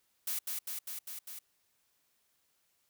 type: noise with echo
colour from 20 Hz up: blue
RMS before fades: -35 dBFS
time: 0.27-0.39 s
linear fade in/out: 5 ms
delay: 200 ms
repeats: 5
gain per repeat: -2 dB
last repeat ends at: 1.39 s
effects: white hiss -75 dBFS RMS until 2.89 s